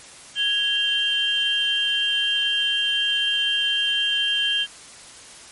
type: tone cluster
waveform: sine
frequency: 1660 / 2773 / 3152 Hz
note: G#6 / F7 / G7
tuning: -1 / -13 / +9 cents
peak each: -28 / -27 / -20 dBFS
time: 0.35-4.67 s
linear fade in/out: 50 ms
effects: white hiss -43 dBFS RMS until 5.51 s + MP3 48 kbps